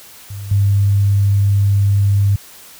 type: tone with level steps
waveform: sine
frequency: 100 Hz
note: G2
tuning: 35 cents sharp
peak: -25 / -10 dBFS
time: 0.3-2.36 s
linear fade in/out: 5 ms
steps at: 0.51 s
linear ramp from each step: 5 ms
effects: white hiss -40 dBFS RMS until 2.79 s